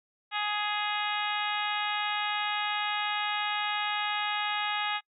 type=harmonic tone with a mistuned harmonic; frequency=417.1 Hz; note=G#4; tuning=7 cents sharp; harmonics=2 / 3 / 4 / 5 / 6 / 7 / 8 / 9; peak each=-33 / -35 / -36 / -37 / -38 / -38 / -39 / -40 dBFS; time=0.31-5.01 s; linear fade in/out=50 ms; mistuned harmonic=7; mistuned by=-17 cents; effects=noise-tail reverb RT60 0.1 s tail -26 dB re dry